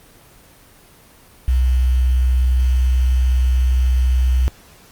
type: tone with quantisation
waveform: sine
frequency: 63.1 Hz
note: B1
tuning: 38 cents sharp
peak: -12 dBFS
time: 1.48-4.48 s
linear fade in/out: 0 ms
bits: 6
effects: pink hiss -47 dBFS RMS until 4.91 s + Opus 24 kbps